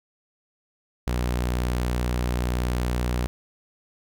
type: tone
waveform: sawtooth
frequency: 61 Hz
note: B1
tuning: 21 cents flat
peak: -19 dBFS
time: 1.07-3.27 s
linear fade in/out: 0 ms
effects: none